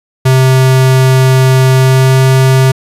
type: tone with pitch glide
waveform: square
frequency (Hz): 130.81 to 131.72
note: C3 to C3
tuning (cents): 0 to +12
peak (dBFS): -5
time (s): 0.25-2.72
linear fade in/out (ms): 10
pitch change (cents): +12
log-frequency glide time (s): 1.73-2.21
effects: resampled to 32000 Hz